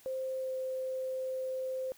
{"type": "tone with pitch glide", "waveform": "sine", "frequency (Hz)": [523.3, 520], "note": ["C5", "C5"], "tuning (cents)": [0, -11], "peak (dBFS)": -33, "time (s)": [0.06, 1.92], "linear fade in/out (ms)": 0, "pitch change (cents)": -11, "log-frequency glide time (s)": [0.37, 0.52], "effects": ["white hiss -60 dBFS RMS until 1.97 s"]}